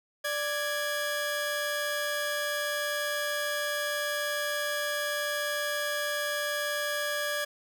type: tone pair together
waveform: sawtooth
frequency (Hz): 587.3 / 1661.1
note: D5 / G#6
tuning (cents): 0 / 0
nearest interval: octave + tritone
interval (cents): 1800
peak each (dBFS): -28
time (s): 0.24-7.45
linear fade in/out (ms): 10
effects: none